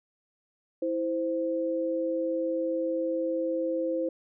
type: tone pair together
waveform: sine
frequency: 327.6 / 520 Hz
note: E4 / C5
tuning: -11 / -11 cents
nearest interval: minor sixth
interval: 800 cents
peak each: -30 / -28 dBFS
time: 0.82-4.09 s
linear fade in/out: 5 ms
effects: none